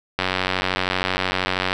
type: click train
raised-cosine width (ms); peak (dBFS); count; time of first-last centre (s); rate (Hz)
0.3; -4; 144; 0.19-1.729; 92.9
effects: none

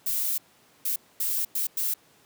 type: noise bursts at uneven times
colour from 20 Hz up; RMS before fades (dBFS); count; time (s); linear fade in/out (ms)
violet; -27; 5; 0.06-0.38 / 0.85-0.96 / 1.2-1.45 / 1.55-1.67 / 1.77-1.94; 5
effects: pink hiss -59 dBFS RMS until 2.25 s + high-pass 150 Hz 12 dB/octave

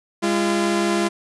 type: tone pair together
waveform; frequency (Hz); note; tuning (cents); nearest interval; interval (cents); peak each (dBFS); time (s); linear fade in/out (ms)
sawtooth; 203.9 / 342.2; G#3 / F4; -32 / -35; major sixth; 897; -18 / -16; 0.22-1.09; 20
effects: resampled to 24000 Hz

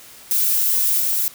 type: noise with level steps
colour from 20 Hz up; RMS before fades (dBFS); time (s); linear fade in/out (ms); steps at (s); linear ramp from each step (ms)
violet; -18 / -20; 0.31-1.28; 0; 1; 5
effects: white hiss -43 dBFS RMS until 1.34 s

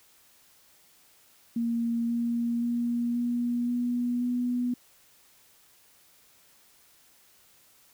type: tone with pitch steps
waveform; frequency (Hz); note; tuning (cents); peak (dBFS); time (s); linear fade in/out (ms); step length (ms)
sine; 233.1 / 235.5 / 238 / 240.5 / 243 / 245.5; A#3 / A#3 / A#3 / B3 / B3 / B3; 0 / +18 / +36 / -46 / -28 / -10; -25; 1.56-4.74; 5; 530
effects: white hiss -60 dBFS RMS until 7.93 s

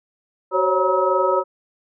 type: tone cluster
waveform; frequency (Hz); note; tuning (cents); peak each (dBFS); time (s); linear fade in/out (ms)
sine; 375.8 / 536 / 559 / 951 / 1285; F#4 / C5 / C#5 / A#5 / E6; +27 / +42 / +14 / +34 / -45; -22; 0.51-1.44; 50
effects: none

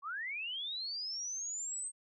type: linear sweep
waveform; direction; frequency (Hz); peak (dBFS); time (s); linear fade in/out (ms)
sine; up; 1076 to 8410; -37; 0.02-1.92; 50
effects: none

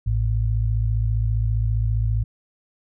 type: tone pair together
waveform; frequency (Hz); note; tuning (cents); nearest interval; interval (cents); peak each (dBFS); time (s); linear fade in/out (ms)
sine; 55 / 110; A1 / A2; 0 / 0; octave; 1200; -21; 0.06-2.24; 10
effects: none

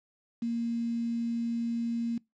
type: tone with quantisation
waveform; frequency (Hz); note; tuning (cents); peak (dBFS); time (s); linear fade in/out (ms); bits
sine; 233.1; A#3; 0; -28; 0.42-2.18; 5; 8
effects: noise-tail reverb RT60 0.2 s tail -24 dB re dry + low-pass 4000 Hz 12 dB/octave

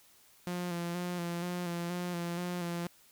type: tone with vibrato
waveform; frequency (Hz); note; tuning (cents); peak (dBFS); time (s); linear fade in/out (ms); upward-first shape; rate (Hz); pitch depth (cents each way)
sawtooth; 174.61; F3; 0; -30; 0.47-2.87; 0; square; 2.1; 28
effects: white hiss -62 dBFS RMS until 3.11 s

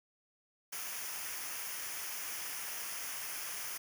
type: noise with comb filter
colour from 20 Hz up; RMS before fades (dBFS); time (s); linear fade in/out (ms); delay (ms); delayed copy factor
white; -41; 0.72-3.78; 10; 0.25; -0.65
effects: none

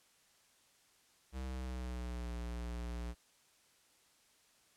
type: tone with pitch glide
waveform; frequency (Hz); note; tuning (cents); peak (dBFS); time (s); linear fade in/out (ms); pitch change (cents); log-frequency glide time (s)
square; 65 to 59.26; C2 to A#1; -11 to +29; -40; 1.32-3.15; 50; -160; 1.45-2.31
effects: white hiss -69 dBFS RMS until 4.76 s + low-pass 10000 Hz 12 dB/octave

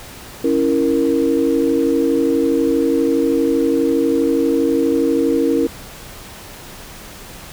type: chord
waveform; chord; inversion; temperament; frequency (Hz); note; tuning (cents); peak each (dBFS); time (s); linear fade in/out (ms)
sine; A# diminished; first; equal; 277.2 / 329.6 / 466.2; C#4 / E4 / A#4; 0 / 0 / 0; -17; 0.44-5.67; 5
effects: tanh soft clip ceiling -3 dBFS + pink hiss -36 dBFS RMS until 7.52 s

